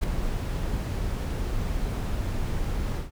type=noise with ADSR envelope; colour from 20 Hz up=brown; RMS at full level=-20 dBFS; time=0.01-3.11 s; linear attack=26 ms; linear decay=5 ms; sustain=-8 dB; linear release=140 ms; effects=none